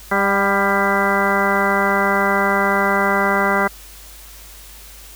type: harmonic tone with a mistuned harmonic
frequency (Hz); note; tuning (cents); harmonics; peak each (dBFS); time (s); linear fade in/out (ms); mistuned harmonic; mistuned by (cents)
198.7; G3; +24; 1 / 2 / 3 / 4 / 5 / 6 / 7 / 8 / 10; -23 / -23 / -23 / -23 / -23 / -23 / -23 / -23 / -23; 0.11-3.68; 10; 4; -33
effects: added 50 Hz sine -41 dBFS peak until 5.15 s + white hiss -41 dBFS RMS until 5.15 s